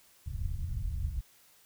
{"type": "low-pass noise", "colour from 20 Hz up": "pink", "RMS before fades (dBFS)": -34, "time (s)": [0.26, 1.21], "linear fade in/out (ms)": 10, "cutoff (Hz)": 110, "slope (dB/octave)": 24, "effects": ["white hiss -62 dBFS RMS until 1.65 s"]}